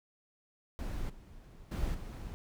brown noise with level steps, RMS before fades -37 / -52 / -34 / -42 dBFS, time 0.79-2.34 s, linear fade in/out 0 ms, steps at 1.09 / 1.71 / 1.94 s, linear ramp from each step 10 ms, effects none

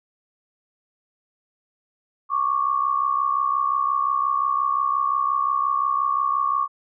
sine tone pair together, 1105.3 / 1171 Hz, C#6 / D6, -5 / -5 cents, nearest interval minor second, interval 100 cents, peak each -21 / -23 dBFS, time 2.29-6.68 s, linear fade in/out 50 ms, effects none

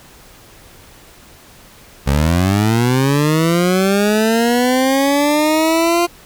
20% pulse linear sweep, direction up, 66.2 to 349.2 Hz, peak -7 dBFS, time 2.06-6.07 s, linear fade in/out 20 ms, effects pink hiss -43 dBFS RMS until 6.25 s

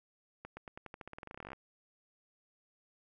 accelerating click train, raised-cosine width 0.5 ms, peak -30 dBFS, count 23, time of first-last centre 0.45-1.532 s, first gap 120 ms, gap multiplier 0.9, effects none

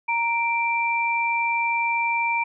sine tone pair together, 932.3 / 2352 Hz, A#5 / D7, 0 / +2 cents, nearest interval octave + major third, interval 1602 cents, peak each -23 dBFS, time 0.08-2.44 s, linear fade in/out 10 ms, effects none

